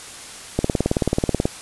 click train, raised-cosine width 2 ms, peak -4 dBFS, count 17, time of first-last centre 0.59-1.455 s, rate 18.5 Hz, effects white hiss -37 dBFS RMS until 1.61 s + resampled to 24000 Hz

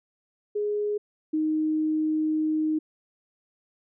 sine tone pair in turn, 416.1 / 310.9 Hz, G#4 / D#4, +3 / -1 cents, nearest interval perfect fourth, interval 504 cents, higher first, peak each -24 / -22 dBFS, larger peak second, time 0.55-0.98 / 1.33-2.79 s, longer second, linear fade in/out 10 ms, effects none

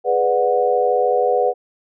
sine chord, G# half-diminished seventh, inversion none, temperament equal with one note detuned, 415.3 / 493.9 / 587.3 / 732.8 Hz, G#4 / B4 / D5 / F#5, 0 / 0 / 0 / -17 cents, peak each -22 / -17 / -23 / -19 dBFS, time 0.04-1.54 s, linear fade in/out 50 ms, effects none

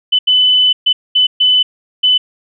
sine tone bursts at uneven times, 3008 Hz, F#7, 28 cents sharp, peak -7 dBFS, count 6, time 0.12-0.19 / 0.27-0.73 / 0.86-0.93 / 1.15-1.27 / 1.4-1.63 / 2.03-2.18 s, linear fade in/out 10 ms, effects none

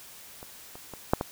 clicks, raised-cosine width 1 ms, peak -28 / -29 / -25 / -6 / -14 dBFS, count 5, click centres 0.429 / 0.755 / 0.937 / 1.135 / 1.211 s, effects white hiss -48 dBFS RMS until 1.31 s

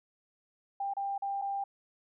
sine tone with dropouts, 794 Hz, G5, 22 cents sharp, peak -31 dBFS, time 0.8-1.64 s, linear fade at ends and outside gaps 5 ms, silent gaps 0.937-0.967 / 1.18-1.221 / 1.416-1.42 s, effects none

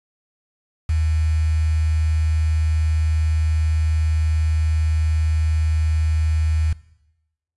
sine tone with quantisation, 78.7 Hz, D#2, 20 cents sharp, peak -16 dBFS, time 0.89-6.73 s, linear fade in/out 5 ms, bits 6, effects noise-tail reverb RT60 0.9 s tail -19 dB re dry + resampled to 24000 Hz

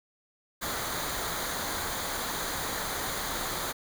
pink noise with comb filter, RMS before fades -33 dBFS, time 0.61-3.73 s, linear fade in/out 20 ms, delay 0.37 ms, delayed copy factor -0.6, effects none

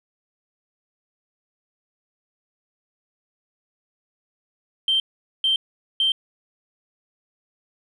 sine tone bursts, 3136 Hz, G7, in tune, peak -16 dBFS, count 3, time 4.88-6.12 s, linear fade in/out 2 ms, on 120 ms, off 440 ms, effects tanh soft clip ceiling -12 dBFS

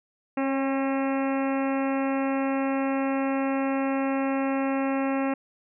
harmonic tone with a mistuned harmonic, 270 Hz, C#4, 45 cents flat, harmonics 1 / 2 / 3 / 4 / 5 / 6 / 7 / 8 / 9 / 10, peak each -25 / -30 / -33 / -37 / -39 / -42 / -41 / -43 / -43 / -43 dBFS, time 0.37-5.34 s, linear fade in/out 5 ms, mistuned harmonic 2, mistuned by +17 cents, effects none

